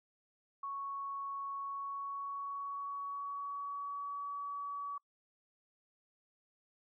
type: tone with pitch glide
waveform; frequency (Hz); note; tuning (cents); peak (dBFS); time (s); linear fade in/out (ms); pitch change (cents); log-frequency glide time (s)
sine; 1109 to 1138.2; C#6 to C#6; 0 to +45; -38; 0.63-4.98; 5; +45; 1.55-4.29
effects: noise-tail reverb RT60 0.1 s tail -26 dB re dry